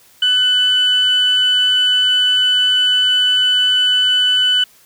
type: tone pair together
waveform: sine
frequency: 1499 / 2998 Hz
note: F#6 / F#7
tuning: +22 / +22 cents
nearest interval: octave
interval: 1200 cents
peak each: -19 / -10 dBFS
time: 0.22-4.64 s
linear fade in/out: 5 ms
effects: tanh soft clip ceiling -7 dBFS + white hiss -49 dBFS RMS until 4.85 s